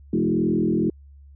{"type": "tone with frequency modulation", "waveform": "sine", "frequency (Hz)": 270, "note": "C#4", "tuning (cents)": -45, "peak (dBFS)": -18, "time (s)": [0.13, 0.9], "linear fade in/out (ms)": 5, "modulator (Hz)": 41.8, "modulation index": 2.5, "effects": ["added 70 Hz sine -44 dBFS peak until 1.35 s"]}